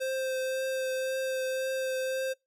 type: tone with vibrato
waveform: square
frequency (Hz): 523.3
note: C5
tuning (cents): 0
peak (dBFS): -30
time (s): 0-2.34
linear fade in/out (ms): 20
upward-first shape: triangle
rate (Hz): 1.9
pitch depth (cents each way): 14
effects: noise-tail reverb RT60 0.2 s tail -24 dB re dry + resampled to 32000 Hz